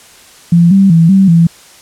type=tone with pitch steps; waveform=sine; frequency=170.7 / 194.8 / 165 / 193.2 / 167.3 Hz; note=F3 / G3 / E3 / G3 / E3; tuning=-39 / -11 / +2 / -25 / +26 cents; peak=-3 dBFS; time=0.52-1.47 s; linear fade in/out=5 ms; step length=190 ms; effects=white hiss -39 dBFS RMS until 1.81 s + low-pass 10000 Hz 12 dB/octave